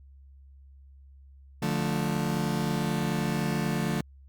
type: chord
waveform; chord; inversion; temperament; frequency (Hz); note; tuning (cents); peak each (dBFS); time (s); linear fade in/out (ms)
35% pulse; D minor; none; just; 146.83 / 176.2 / 220.2; D3 / F3 / A3; 0 / +16 / +2; -29; 1.62-4.01; 5
effects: added 68 Hz sine -49 dBFS peak until 4.28 s + Opus 48 kbps